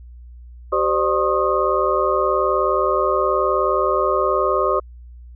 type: tone cluster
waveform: sine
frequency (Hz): 385.9 / 517 / 596 / 1080 / 1243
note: G4 / C5 / D5 / C#6 / D#6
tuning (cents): -27 / -21 / +25 / -45 / -2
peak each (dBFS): -22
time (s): 0.72-4.8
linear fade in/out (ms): 10
effects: added 60 Hz sine -37 dBFS peak until 5.35 s